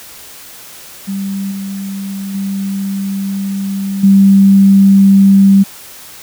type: tone with level steps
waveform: sine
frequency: 196 Hz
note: G3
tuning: in tune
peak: -16 / -19 / -15 / -3 dBFS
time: 1.07-5.64 s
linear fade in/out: 20 ms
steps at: 1.51 / 2.34 / 4.03 s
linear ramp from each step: 10 ms
effects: white hiss -34 dBFS RMS until 6.22 s